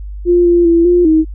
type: tone with pitch steps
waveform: sine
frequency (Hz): 350.6 / 346.2 / 336.4 / 352.4 / 315.9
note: F4 / F4 / E4 / F4 / D#4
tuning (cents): +7 / -15 / +35 / +16 / +26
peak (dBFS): -6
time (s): 0.25-1.25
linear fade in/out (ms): 50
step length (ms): 200
effects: added 50 Hz sine -23 dBFS peak until 1.34 s